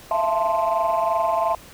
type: chord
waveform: sine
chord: F major seventh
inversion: third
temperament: equal with one note detuned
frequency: 659.3 / 682.1 / 880 / 1046.5 Hz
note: E5 / F5 / A5 / C6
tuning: 0 / -41 / 0 / 0 cents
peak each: -23 dBFS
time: 0.11-1.55 s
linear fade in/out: 2 ms
effects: tanh soft clip ceiling -12 dBFS + pink hiss -45 dBFS RMS until 1.73 s